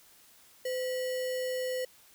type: tone with sample-and-hold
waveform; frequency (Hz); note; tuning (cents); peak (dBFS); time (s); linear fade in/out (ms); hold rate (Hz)
sine; 510; C5; -44; -30; 0.65-1.85; 5; 2450
effects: white hiss -59 dBFS RMS until 2.14 s